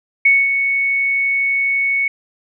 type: tone with ADSR envelope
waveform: sine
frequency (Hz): 2217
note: C#7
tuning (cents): 0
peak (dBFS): -7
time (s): 0.25-2.08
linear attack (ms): 7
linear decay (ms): 220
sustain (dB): -7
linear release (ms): 4
effects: none